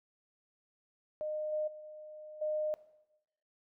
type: tone with level steps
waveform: sine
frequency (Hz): 612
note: D#5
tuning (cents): -29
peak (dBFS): -34 / -31 / -46 / -31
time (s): 1.21-2.74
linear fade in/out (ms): 0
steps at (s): 1.52 / 1.67 / 2.41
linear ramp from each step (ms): 10
effects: noise-tail reverb RT60 0.9 s tail -17 dB re dry